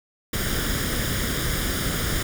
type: noise with comb filter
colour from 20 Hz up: pink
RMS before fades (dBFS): -25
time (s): 0.33-2.23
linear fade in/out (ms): 5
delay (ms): 0.58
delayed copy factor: +0.65
effects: none